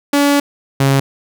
sawtooth tone pair in turn, 285.3 / 136.76 Hz, C#4 / C#3, +50 / -23 cents, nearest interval octave + minor second, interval 1273 cents, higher first, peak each -6 / -6 dBFS, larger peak neither, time 0.13-0.4 / 0.8-1 s, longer first, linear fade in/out 5 ms, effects none

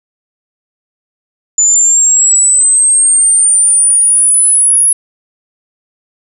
sine linear sweep, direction up, 7000 to 10548 Hz, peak -5 dBFS, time 1.58-4.93 s, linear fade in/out 5 ms, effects none

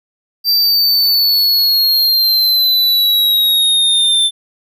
square linear sweep, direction down, 4699 to 3538 Hz, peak -10 dBFS, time 0.44-4.31 s, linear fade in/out 50 ms, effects none

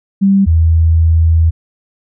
sine tone pair in turn, 196 / 81.65 Hz, G3 / E2, 0 / -16 cents, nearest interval octave + minor third, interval 1516 cents, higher first, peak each -6 dBFS, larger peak neither, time 0.21-0.46 / 0.46-1.51 s, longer second, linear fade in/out 20 ms, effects none

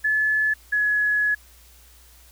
sine tone pair in turn, 1723 / 1690.5 Hz, A6 / G#6, -37 / +30 cents, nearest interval unison, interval 33 cents, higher first, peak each -18 dBFS, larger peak neither, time 0.04-0.54 / 0.72-1.35 s, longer second, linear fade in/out 10 ms, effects added 60 Hz sine -51 dBFS peak until 2.31 s + white hiss -53 dBFS RMS until 2.31 s

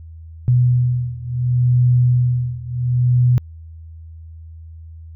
sine beating tone pair, 123.47 / 124.17 Hz, B2 / B2, 0 / +10 cents, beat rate 0.7 Hz, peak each -15 / -17 dBFS, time 0.48-3.38 s, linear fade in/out 0 ms, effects added 81 Hz sine -34 dBFS peak until 5.15 s

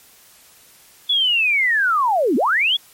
sine linear two-way sweep, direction down then up, 3452 to 220 to 3452 Hz, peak -14 dBFS, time 1.09-2.77 s, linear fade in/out 10 ms, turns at 2.36 s, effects white hiss -49 dBFS RMS until 2.93 s + MP3 64 kbps

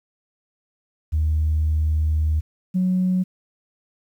sine tone pair in turn, 77.5 / 183.99 Hz, D#2 / F#3, -6 / -9 cents, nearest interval octave + minor third, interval 1497 cents, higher second, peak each -16 dBFS, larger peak neither, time 1.12-2.41 / 2.74-3.24 s, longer first, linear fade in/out 20 ms, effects tanh soft clip ceiling -13 dBFS + 9-bit

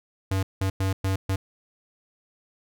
square tone bursts at uneven times, 95.8 Hz, G2, 39 cents flat, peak -23 dBFS, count 5, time 0.31-0.43 / 0.61-0.7 / 0.8-0.93 / 1.04-1.16 / 1.29-1.36 s, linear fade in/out 5 ms, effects none

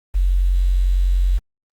sine tone with quantisation, 45.42 Hz, F#1, 31 cents flat, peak -13 dBFS, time 0.14-1.39 s, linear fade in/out 20 ms, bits 7, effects Opus 24 kbps

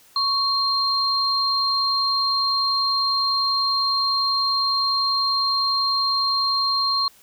sine tone pair together, 1108.7 / 4190 Hz, C#6 / C8, 0 / +2 cents, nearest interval octave + major seventh, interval 2302 cents, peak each -23 / -20 dBFS, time 0.16-7.08 s, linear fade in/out 2 ms, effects white hiss -53 dBFS RMS until 7.22 s

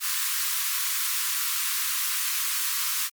white high-pass noise, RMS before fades -27 dBFS, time 0-3.1 s, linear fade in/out 50 ms, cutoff 1000 Hz, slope 96 dB/octave, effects Opus 48 kbps

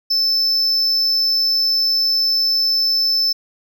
triangle tone, 5274 Hz, E8, in tune, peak -13 dBFS, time 0.1-3.33 s, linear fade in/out 10 ms, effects none

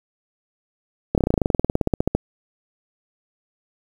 slowing click train, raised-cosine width 2 ms, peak -4 dBFS, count 22, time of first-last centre 1.15-2.15 s, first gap 28 ms, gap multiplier 1.05, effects 7-bit

